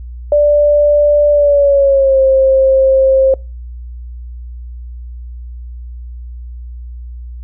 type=tone with pitch glide; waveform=sine; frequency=587.3 to 532.4 Hz; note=D5 to C5; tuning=0 to +30 cents; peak=-6 dBFS; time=0.32-3.34 s; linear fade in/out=2 ms; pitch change=-170 cents; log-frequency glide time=1.31-2.2 s; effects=noise-tail reverb RT60 0.3 s tail -26 dB re dry + added 60 Hz sine -25 dBFS peak until 7.43 s